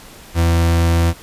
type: tone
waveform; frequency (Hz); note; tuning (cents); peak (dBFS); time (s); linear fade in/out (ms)
40% pulse; 84.1; E2; +35; -11; 0.34-1.14; 50
effects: pink hiss -40 dBFS RMS until 1.22 s + resampled to 32000 Hz

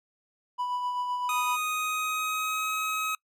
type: tone with tremolo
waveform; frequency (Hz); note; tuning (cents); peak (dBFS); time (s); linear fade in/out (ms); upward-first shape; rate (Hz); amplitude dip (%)
triangle; 987.8; B5; 0; -25; 0.58-1.57; 20; sine; 7.8; 35
type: tone with pitch glide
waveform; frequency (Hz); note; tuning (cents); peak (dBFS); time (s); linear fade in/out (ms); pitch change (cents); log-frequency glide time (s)
25% pulse; 1244.5 to 1272.9; D#6 to D#6; 0 to +39; -24; 1.29-3.15; 2; +39; 1.63-2.72
effects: noise-tail reverb RT60 0.1 s tail -26 dB re dry

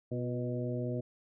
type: harmonic tone with a mistuned harmonic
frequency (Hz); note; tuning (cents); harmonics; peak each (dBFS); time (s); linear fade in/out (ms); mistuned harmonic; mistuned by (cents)
123.47; B2; 0; 1 / 2 / 3 / 4 / 5; -35 / -38 / -40 / -41 / -42; 0.11-1.01; 10; 3; -45
effects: none

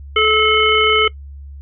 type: harmonic tone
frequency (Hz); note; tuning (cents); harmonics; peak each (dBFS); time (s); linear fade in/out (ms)
433.1; A4; -27; 1 / 3 / 5 / 7; -16 / -16 / -16 / -16; 0.16-1.08; 5
effects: noise-tail reverb RT60 0.1 s tail -21 dB re dry + added 70 Hz sine -31 dBFS peak until 1.61 s

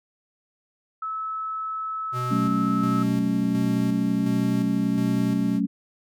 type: tone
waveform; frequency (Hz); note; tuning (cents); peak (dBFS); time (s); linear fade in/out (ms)
sine; 1300; E6; -24; -27; 1.02-3.03; 5
type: tone with tremolo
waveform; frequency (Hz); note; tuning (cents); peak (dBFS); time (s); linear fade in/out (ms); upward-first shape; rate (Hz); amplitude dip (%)
square; 124.5; B2; +14; -28; 2.12-5.61; 50; square; 1.4; 40
type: chord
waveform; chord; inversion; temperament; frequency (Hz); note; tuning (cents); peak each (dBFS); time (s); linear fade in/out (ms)
sine; F# minor; none; equal with one note detuned; 188.01 / 220 / 277.2; F#3 / A3 / C#4; +28 / 0 / 0; -25; 2.3-5.67; 20
effects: none

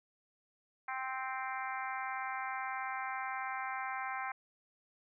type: harmonic tone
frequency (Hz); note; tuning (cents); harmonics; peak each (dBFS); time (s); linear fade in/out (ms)
261.6; C4; 0; 3 / 4 / 5 / 6 / 7 / 8 / 9; -41 / -42 / -45 / -44 / -49 / -45 / -50; 0.88-4.32; 5
effects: none

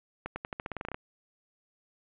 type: accelerating click train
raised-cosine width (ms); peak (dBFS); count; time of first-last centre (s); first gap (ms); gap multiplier
0.5; -20; 13; 0.26-0.945; 100; 0.89
effects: resampled to 8000 Hz + 8-bit

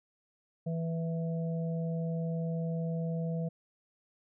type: harmonic tone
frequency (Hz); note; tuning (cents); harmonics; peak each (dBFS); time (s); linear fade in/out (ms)
164.8; E3; 0; 1 / 3 / 4; -31 / -41 / -43; 0.66-3.49; 10
effects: none

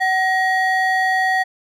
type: ring-modulated tone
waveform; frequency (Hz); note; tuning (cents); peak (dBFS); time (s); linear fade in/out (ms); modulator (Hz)
triangle; 1321; E6; +3; -10; 0-1.44; 20; 568
effects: none

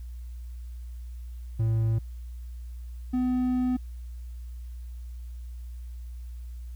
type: tone pair in turn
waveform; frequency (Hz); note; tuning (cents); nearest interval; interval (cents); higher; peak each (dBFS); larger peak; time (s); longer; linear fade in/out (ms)
triangle; 112.3 / 252.1; A2 / B3; +36 / +36; octave + major second; 1400; second; -20 / -21; first; 1.59-1.99 / 3.13-3.77; second; 10
effects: added 60 Hz sine -36 dBFS peak until 6.75 s + white hiss -64 dBFS RMS until 6.75 s

